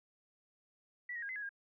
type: tone with pitch steps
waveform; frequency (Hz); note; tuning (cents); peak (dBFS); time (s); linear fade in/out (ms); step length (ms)
sine; 1956 / 1878 / 1627 / 2045 / 1674 / 1619; B6 / A#6 / G#6 / C7 / G#6 / G#6; -17 / +12 / -36 / -40 / +13 / -45; -39; 1.09-1.492; 5; 67
effects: none